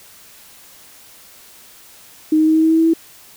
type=tone with pitch steps; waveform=sine; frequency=311.1 / 313.4 / 315.8 / 318.2 / 320.6 / 323 / 325.4 / 327.9 Hz; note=D#4 / D#4 / D#4 / D#4 / E4 / E4 / E4 / E4; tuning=0 / +13 / +26 / +39 / -48 / -35 / -22 / -9 cents; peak=-10 dBFS; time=2.32-2.936 s; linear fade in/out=5 ms; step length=77 ms; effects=white hiss -44 dBFS RMS until 3.36 s